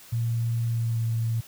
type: tone with pitch glide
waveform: sine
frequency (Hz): 116.3 to 114.3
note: A#2 to A#2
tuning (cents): -4 to -34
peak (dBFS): -23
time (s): 0.12-1.41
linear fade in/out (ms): 10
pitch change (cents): -30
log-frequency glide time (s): 0.69-1.02
effects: white hiss -49 dBFS RMS until 1.47 s